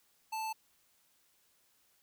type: tone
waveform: square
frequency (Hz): 880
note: A5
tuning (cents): 0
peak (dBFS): -36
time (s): 0.32-0.53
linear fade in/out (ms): 10
effects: white hiss -71 dBFS RMS until 2.02 s